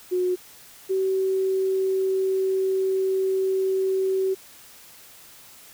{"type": "tone pair in turn", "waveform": "sine", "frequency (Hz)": [363.5, 381.1], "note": ["F#4", "G4"], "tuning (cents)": [-31, -49], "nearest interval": "minor second", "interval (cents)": 82, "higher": "second", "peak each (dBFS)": -20, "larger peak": "neither", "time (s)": [[0.11, 0.36], [0.89, 4.35]], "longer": "second", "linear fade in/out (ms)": 20, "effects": ["white hiss -48 dBFS RMS until 5.73 s"]}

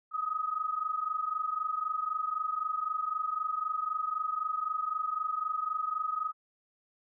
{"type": "tone pair together", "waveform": "sine", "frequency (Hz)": [1244.5, 1268.4], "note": ["D#6", "D#6"], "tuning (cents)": [0, 33], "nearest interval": "unison", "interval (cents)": 33, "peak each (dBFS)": [-34, -32], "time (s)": [0.11, 6.33], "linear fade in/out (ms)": 50, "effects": []}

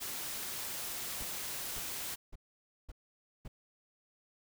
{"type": "noise", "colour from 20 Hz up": "white", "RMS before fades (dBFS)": -40, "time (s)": [0, 2.16], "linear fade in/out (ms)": 20}
{"type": "noise bursts", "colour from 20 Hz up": "brown", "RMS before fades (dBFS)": -44, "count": 5, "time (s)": [1.2, 3.48], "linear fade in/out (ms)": 5, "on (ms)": 32, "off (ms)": 530}
{"effects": []}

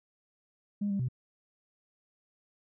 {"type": "tone with pitch steps", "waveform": "sine", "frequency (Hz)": [204.1, 198.4, 126.1], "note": ["G#3", "G3", "B2"], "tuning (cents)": [-30, 21, 36], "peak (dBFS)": -27, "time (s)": [0.81, 1.086], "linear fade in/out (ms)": 10, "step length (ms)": 92, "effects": ["tanh soft clip ceiling -24 dBFS"]}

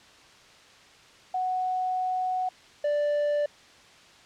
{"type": "tone pair in turn", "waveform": ["sine", "triangle"], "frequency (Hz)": [740, 587.1], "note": ["F#5", "D5"], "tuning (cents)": [0, -1], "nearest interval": "major third", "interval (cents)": 401, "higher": "first", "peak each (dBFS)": [-25, -21], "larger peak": "second", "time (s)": [[1.34, 2.49], [2.84, 3.46]], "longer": "first", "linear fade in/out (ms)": 5, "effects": ["white hiss -53 dBFS RMS until 4.25 s", "low-pass 5000 Hz 12 dB/octave"]}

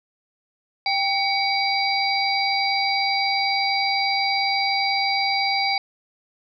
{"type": "harmonic tone with a mistuned harmonic", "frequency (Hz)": 791, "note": "G5", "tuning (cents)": 15, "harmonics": [1, 3, 5, 6], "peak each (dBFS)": [-23, -24, -30, -25], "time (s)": [0.86, 5.78], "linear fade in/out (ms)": 2, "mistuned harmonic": 3, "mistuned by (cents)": -89, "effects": []}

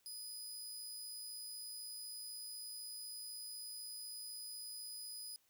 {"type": "tone", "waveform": "20% pulse", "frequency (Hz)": 4978, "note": "D#8", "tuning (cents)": 0, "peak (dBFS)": -40, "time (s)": [0.06, 5.36], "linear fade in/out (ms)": 0, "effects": ["white hiss -75 dBFS RMS until 5.49 s"]}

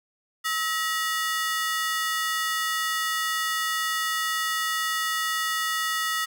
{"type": "ring-modulated tone", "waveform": "sawtooth", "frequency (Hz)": 1600, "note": "G6", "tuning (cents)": 35, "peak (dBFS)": -18, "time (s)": [0.44, 6.26], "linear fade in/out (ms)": 20, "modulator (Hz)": 309, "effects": []}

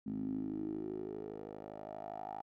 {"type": "tone with band-pass filter sweep", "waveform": "10% pulse", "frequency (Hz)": 52.5, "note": "G#1", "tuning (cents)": 19, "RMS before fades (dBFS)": -42, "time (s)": [0.06, 2.42], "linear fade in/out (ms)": 10, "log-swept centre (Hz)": [230, 810], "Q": 6.7, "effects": []}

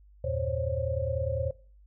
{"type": "tone cluster", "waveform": "sine", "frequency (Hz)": [79.5, 95.8, 116.2, 529, 559], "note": ["D#2", "G2", "A#2", "C5", "C#5"], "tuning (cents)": [38, -39, -5, 19, 14], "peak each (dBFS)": [-33, -38, -35, -32, -34], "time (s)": [0.24, 1.51], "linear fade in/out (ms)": 5, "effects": ["noise-tail reverb RT60 0.4 s tail -19 dB re dry", "added 50 Hz sine -53 dBFS peak until 1.86 s"]}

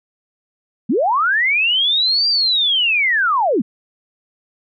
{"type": "linear two-way sweep", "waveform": "sine", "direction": "up then down", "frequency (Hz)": [181.9, 4777, 181.9], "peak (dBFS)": -13, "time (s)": [0.89, 3.62], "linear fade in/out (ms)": 10, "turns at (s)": 2.28, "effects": []}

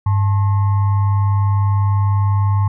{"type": "tone with frequency modulation", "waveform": "sine", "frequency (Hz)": 100, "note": "G2", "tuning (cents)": 35, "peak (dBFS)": -12, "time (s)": [0.06, 2.68], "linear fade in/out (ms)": 5, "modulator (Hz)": 974, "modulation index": 0.32, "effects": []}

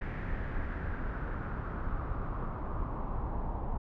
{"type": "noise with low-pass filter sweep", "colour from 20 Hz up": "brown", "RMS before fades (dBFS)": -35, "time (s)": [0.01, 3.78], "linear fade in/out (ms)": 10, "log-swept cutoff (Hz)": [1900, 910], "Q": 3.4, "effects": []}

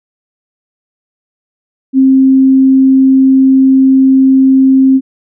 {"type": "tone", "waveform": "sine", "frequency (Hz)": 265.4, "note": "C4", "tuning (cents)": 25, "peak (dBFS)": -3, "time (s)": [1.93, 5.01], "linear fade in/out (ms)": 50, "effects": []}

